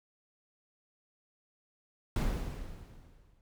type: noise with exponential decay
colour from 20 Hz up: brown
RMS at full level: -27 dBFS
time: 2.16-3.41 s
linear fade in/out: 1 ms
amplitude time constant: 270 ms
effects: none